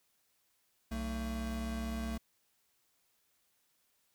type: tone pair together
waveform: square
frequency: 63.03 / 224.6 Hz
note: B1 / A3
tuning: +36 / +36 cents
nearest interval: octave + minor seventh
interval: 2200 cents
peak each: -39 / -39 dBFS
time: 0.91-2.18 s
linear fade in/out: 10 ms
effects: white hiss -75 dBFS RMS until 4.14 s